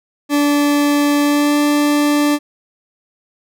40% pulse tone with pitch glide, 290 to 293.2 Hz, D4 to D4, -22 to -3 cents, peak -11 dBFS, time 0.29-2.39 s, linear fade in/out 50 ms, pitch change +19 cents, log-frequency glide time 1.22-1.58 s, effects none

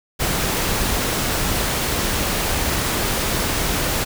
pink noise, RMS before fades -21 dBFS, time 0.19-4.05 s, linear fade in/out 20 ms, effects none

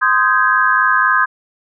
sine chord, Ab major seventh, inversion first, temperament just, 1038.3 / 1245.9 / 1557.4 / 1661.2 Hz, C6 / Eb6 / G6 / Ab6, -14 / +2 / -12 / 0 cents, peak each -16 dBFS, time 0.01-1.26 s, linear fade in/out 20 ms, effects none

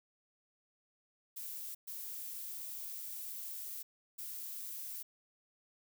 violet noise bursts at uneven times, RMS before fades -44 dBFS, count 3, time 1.36-1.75 / 1.87-3.83 / 4.18-5.03 s, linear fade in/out 10 ms, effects none

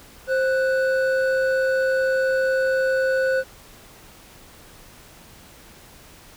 triangle tone pair together, 526 / 1482.2 Hz, C5 / F#6, +9 / +3 cents, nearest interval octave + tritone, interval 1794 cents, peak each -17 / -23 dBFS, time 0.27-3.44 s, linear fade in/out 50 ms, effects pink hiss -47 dBFS RMS until 6.36 s

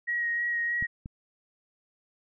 sine tone with vibrato, 1892 Hz, A#6, 25 cents sharp, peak -26 dBFS, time 0.07-0.87 s, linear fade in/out 20 ms, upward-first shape sine, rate 3.2 Hz, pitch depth 16 cents each way
clicks, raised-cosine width 5 ms, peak -26 dBFS, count 2, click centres 0.825 / 1.059 s
effects none

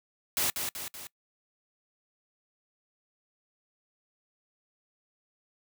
white noise with echo, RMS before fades -28 dBFS, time 0.37-0.5 s, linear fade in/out 0 ms, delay 190 ms, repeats 3, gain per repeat -5 dB, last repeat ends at 1.07 s, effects noise-tail reverb RT60 0.1 s tail -23 dB re dry

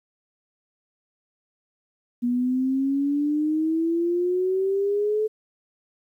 sine exponential sweep, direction up, 240.2 to 435.3 Hz, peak -20 dBFS, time 2.22-5.28 s, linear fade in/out 20 ms, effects 10-bit

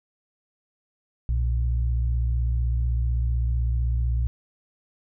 sine tone pair together, 61.74 / 117.56 Hz, B1 / A#2, 0 / +15 cents, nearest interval major seventh, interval 1115 cents, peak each -21 / -29 dBFS, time 1.29-4.27 s, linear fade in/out 0 ms, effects none

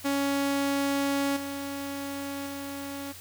sawtooth tone with level steps, 279 Hz, C#4, 11 cents sharp, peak -21 / -29 / -31 dBFS, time 0.04-3.13 s, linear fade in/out 20 ms, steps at 1.36 / 2.46 s, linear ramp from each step 10 ms, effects added 90 Hz sine -51 dBFS peak until 3.2 s + white hiss -46 dBFS RMS until 3.2 s

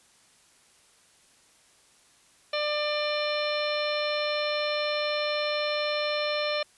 harmonic tone, 596 Hz, D5, 25 cents sharp, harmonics 1 / 2 / 3 / 4 / 5 / 6 / 7 / 9, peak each -28 / -35 / -38 / -34 / -38 / -37 / -36 / -42 dBFS, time 2.53-6.63 s, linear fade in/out 5 ms, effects white hiss -60 dBFS RMS until 6.77 s + resampled to 24000 Hz

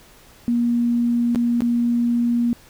sine tone with dropouts, 237.8 Hz, A#3, 35 cents sharp, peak -16 dBFS, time 0.48-2.53 s, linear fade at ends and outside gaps 0 ms, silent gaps 1.348-1.358 / 1.606-1.62 s, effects pink hiss -49 dBFS RMS until 2.69 s

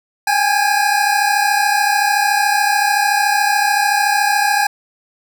25% pulse tone pair together, 801.3 / 835 Hz, G5 / G#5, +38 / +9 cents, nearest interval minor second, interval 71 cents, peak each -12 dBFS, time 0.27-4.67 s, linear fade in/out 5 ms, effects none

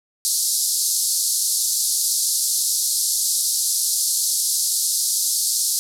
white band-pass noise, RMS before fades -21 dBFS, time 0.25-5.79 s, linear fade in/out 0 ms, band 4200 to 12000 Hz, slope 48 dB/octave, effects none

